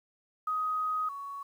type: tone pair in turn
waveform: sine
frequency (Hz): 1255 / 1118.1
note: D#6 / C#6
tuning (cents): +15 / +15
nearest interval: major second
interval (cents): 200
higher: first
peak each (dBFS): -28 / -37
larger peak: first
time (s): 0.47-1.09 / 1.09-1.43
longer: first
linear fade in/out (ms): 5
effects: 10-bit